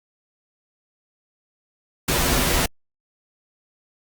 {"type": "noise with comb filter", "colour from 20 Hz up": "pink", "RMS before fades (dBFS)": -20, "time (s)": [2.08, 2.66], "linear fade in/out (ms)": 5, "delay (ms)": 9.6, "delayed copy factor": -0.95, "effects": ["Opus 48 kbps"]}